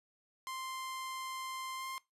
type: tone with pitch glide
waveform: sawtooth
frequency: 1046.5 to 1055 Hz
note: C6 to C6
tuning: 0 to +14 cents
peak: -36 dBFS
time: 0.47-1.98 s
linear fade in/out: 0 ms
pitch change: +14 cents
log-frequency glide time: 1.76-1.86 s
effects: noise-tail reverb RT60 0.2 s tail -21 dB re dry + resampled to 32000 Hz